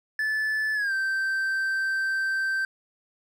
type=tone with pitch glide; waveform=triangle; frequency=1740 to 1559.1 Hz; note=A6 to G6; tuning=-20 to -10 cents; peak=-22 dBFS; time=0.19-2.65 s; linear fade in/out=2 ms; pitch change=-190 cents; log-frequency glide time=0.74-0.93 s; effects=none